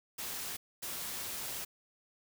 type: noise bursts at uneven times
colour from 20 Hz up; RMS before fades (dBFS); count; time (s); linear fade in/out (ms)
white; -40; 2; 0.18-0.57 / 0.82-1.65; 10
effects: none